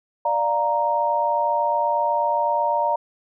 sine chord, Bb major, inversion first, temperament equal with one note detuned, 590.4 / 698.5 / 932.3 Hz, D5 / F5 / Bb5, +9 / 0 / 0 cents, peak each -24 / -26 / -20 dBFS, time 0.25-2.96 s, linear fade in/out 5 ms, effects none

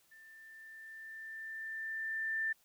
sine tone with level ramp, 1782 Hz, A6, 22 cents sharp, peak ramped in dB -55 to -31 dBFS, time 0.11-2.53 s, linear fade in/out 10 ms, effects white hiss -70 dBFS RMS until 2.64 s

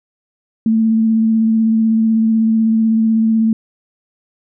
sine tone with vibrato, 222.8 Hz, A3, 22 cents sharp, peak -10 dBFS, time 0.66-3.53 s, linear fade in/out 2 ms, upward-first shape sine, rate 16 Hz, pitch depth 17 cents each way, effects none

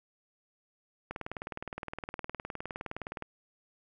click train, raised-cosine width 0.5 ms, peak -22 dBFS, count 42, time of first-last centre 1.11-3.223 s, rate 19.4 Hz, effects none

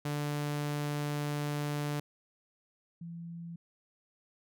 sawtooth / sine tone pair in turn, 146.83 / 168.85 Hz, D3 / E3, 0 / +42 cents, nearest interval major second, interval 242 cents, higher second, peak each -28 / -40 dBFS, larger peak first, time 0.05-2 / 3.01-3.56 s, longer first, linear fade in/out 5 ms, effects none

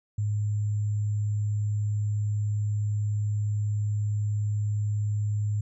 sine tone with sample-and-hold, 104.6 Hz, G#2, 13 cents sharp, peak -24 dBFS, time 0.18-5.61 s, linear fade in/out 5 ms, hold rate 7350 Hz, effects resampled to 22050 Hz

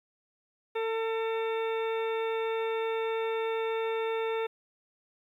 harmonic tone, 449.2 Hz, A4, 36 cents sharp, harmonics 1 / 2 / 3 / 4 / 5 / 6 / 8, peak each -29 / -37 / -41 / -45 / -43 / -45 / -47 dBFS, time 0.75-4.47 s, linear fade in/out 10 ms, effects 11-bit

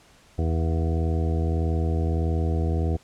harmonic tone with a mistuned harmonic, 81.6 Hz, E2, 17 cents flat, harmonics 1 / 2 / 3 / 4 / 5 / 6 / 8 / 9, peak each -22 / -30 / -35 / -33 / -35 / -36 / -40 / -40 dBFS, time 0.38-2.97 s, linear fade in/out 10 ms, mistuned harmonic 8, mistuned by +28 cents, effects pink hiss -55 dBFS RMS until 3.03 s + low-pass 9000 Hz 12 dB/octave

